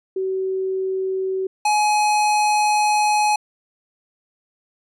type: tone pair in turn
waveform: sine / square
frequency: 379.4 / 841.9 Hz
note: F#4 / G#5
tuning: +43 / +23 cents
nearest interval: octave + major second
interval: 1380 cents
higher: second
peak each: -20 / -16 dBFS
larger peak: second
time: 0.16-1.47 / 1.65-3.36 s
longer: second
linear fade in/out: 5 ms
effects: resampled to 24000 Hz